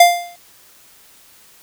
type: tone with exponential decay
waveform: square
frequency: 698.5 Hz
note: F5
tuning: in tune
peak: -3 dBFS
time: 0-0.36 s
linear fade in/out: 5 ms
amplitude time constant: 77 ms
effects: white hiss -48 dBFS RMS until 1.62 s